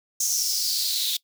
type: noise with high-pass filter sweep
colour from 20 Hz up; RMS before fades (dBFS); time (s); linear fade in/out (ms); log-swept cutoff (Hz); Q
white; -25; 0.2-1.17; 5; 6300 to 3600; 6.1
effects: noise-tail reverb RT60 0.1 s tail -22 dB re dry